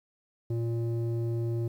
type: tone with low-pass filter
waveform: square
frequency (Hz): 116.2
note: A#2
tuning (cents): -5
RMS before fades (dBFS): -30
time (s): 0.5-1.68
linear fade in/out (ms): 5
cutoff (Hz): 380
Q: 1.5
effects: 10-bit